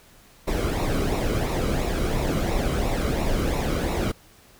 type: noise with flanger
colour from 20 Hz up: brown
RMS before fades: -24 dBFS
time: 0.47-4.12 s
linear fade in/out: 10 ms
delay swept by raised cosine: 0.63 to 1.16 ms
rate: 2.9 Hz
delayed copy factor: -0.6
effects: pink hiss -53 dBFS RMS until 4.59 s